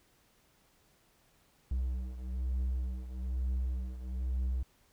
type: beating tone pair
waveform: triangle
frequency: 63 / 64.1 Hz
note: B1 / C2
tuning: +35 / -35 cents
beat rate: 1.1 Hz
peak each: -31 / -36 dBFS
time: 1.71-4.63 s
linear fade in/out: 5 ms
effects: pink hiss -68 dBFS RMS until 4.92 s